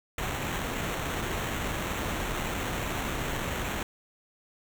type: noise with sample-and-hold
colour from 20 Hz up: pink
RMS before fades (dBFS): -32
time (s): 0.18-3.83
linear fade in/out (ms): 2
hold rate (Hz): 4900
effects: none